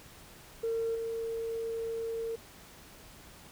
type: tone with level steps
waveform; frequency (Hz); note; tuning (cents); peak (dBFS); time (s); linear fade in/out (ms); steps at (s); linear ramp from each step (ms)
sine; 455.6; A#4; -40; -28 / -32; 0.63-2.36; 10; 0.95; 2
effects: tanh soft clip ceiling -25 dBFS + pink hiss -53 dBFS RMS until 3.51 s